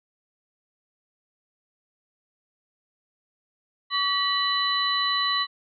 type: tone cluster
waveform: sine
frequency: 1138 / 1940 / 2979 / 3993 Hz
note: C#6 / B6 / F#7 / B7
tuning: +45 / -31 / +11 / +18 cents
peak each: -26 / -29 / -32 / -25 dBFS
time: 3.9-5.47 s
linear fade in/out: 50 ms
effects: none